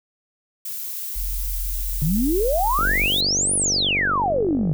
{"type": "noise", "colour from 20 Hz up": "violet", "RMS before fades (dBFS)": -30, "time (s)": [0.65, 3.21], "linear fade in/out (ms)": 5}
{"type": "tone", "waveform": "sine", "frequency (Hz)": 42.56, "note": "F1", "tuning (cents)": -44, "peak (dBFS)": -24, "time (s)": [1.15, 3.07], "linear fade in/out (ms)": 20}
{"type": "exponential two-way sweep", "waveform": "sine", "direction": "up then down", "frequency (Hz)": [142.2, 10320, 142.2], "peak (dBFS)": -18, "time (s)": [2.02, 4.73], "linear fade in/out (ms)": 0, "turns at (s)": 3.55}
{"type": "click train", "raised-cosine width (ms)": 2, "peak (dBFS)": -16, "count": 94, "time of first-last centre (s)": [2.79, 4.715], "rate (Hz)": 48.3}
{"effects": []}